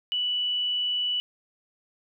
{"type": "tone", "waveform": "sine", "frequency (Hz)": 2960, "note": "F#7", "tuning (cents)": 0, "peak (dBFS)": -24, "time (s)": [0.12, 1.2], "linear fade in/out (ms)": 0, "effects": []}